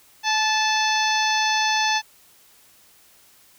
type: harmonic tone with a mistuned harmonic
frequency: 874 Hz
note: A5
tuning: 12 cents flat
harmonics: 1 / 2 / 3 / 4 / 5 / 6 / 7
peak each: -22 / -25 / -27 / -28 / -29 / -30 / -30 dBFS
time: 0.23-2.02 s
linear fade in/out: 50 ms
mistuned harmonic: 1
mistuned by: -22 cents
effects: white hiss -54 dBFS RMS until 3.58 s